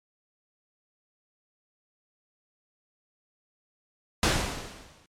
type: noise with exponential decay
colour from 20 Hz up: pink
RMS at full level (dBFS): -20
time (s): 4.23-5.06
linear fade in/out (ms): 2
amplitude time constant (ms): 180
effects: low-pass 8000 Hz 12 dB/octave + MP3 96 kbps